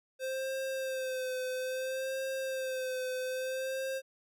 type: tone with vibrato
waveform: square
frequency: 521 Hz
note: C5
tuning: 7 cents flat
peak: -34 dBFS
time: 0.19-4.02 s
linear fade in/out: 50 ms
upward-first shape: sine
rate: 0.6 Hz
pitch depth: 34 cents each way
effects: none